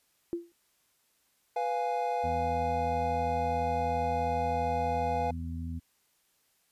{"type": "tone with exponential decay", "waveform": "sine", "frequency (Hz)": 342.2, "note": "F4", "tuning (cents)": -35, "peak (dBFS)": -26, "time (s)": [0.33, 0.52], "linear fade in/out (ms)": 0, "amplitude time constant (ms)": 41}
{"type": "chord", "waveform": "triangle", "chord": "F diminished", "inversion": "second", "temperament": "equal", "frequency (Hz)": [493.9, 698.5, 830.6], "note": ["Cb5", "F5", "Ab5"], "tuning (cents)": [0, 0, 0], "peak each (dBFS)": [-32, -30, -30], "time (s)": [1.56, 5.31], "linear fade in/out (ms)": 5}
{"type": "harmonic tone", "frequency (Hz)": 82.9, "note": "E2", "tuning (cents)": 10, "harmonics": [1, 2, 3], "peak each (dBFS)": [-35, -42, -40], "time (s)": [2.23, 5.8], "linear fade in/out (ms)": 20}
{"effects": ["white hiss -71 dBFS RMS until 6.71 s", "resampled to 32000 Hz"]}